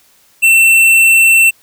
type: tone with tanh clipping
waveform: sine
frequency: 2690 Hz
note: E7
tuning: 34 cents sharp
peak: -6 dBFS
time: 0.42-1.51 s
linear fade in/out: 20 ms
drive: 17 dB
effects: white hiss -50 dBFS RMS until 1.62 s